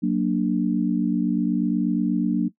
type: chord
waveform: sine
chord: Gb augmented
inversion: none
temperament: equal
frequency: 185 / 233.1 / 293.7 Hz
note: Gb3 / Bb3 / D4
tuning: 0 / 0 / 0 cents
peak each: -23 dBFS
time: 0.02-2.49 s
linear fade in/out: 20 ms
effects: noise-tail reverb RT60 0.1 s tail -17 dB re dry